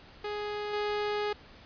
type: tone with level steps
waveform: sawtooth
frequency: 416.4 Hz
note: G#4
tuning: 5 cents sharp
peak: -29 / -25 dBFS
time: 0.24-1.33 s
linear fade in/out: 5 ms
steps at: 0.73 s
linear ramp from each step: 5 ms
effects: pink hiss -53 dBFS RMS until 1.65 s + resampled to 11025 Hz